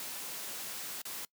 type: noise with dropouts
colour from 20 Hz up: white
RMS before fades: -41 dBFS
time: 0-1.25 s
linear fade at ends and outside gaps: 1 ms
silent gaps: 1.017-1.053 s
effects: noise-tail reverb RT60 0.1 s tail -23 dB re dry + high-pass 150 Hz 12 dB/octave